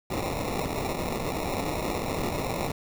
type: noise with sample-and-hold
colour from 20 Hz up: white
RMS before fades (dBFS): -30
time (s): 0.1-2.72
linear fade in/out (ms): 5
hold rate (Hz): 1575
effects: none